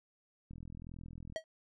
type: click train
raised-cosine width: 5 ms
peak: -36 dBFS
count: 35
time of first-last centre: 0.51-1.323 s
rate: 41.8 Hz
type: tone with exponential decay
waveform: square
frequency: 640 Hz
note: D#5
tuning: 49 cents sharp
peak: -31 dBFS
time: 1.36-1.44 s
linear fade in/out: 0 ms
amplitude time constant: 17 ms
effects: low-pass 6000 Hz 12 dB/octave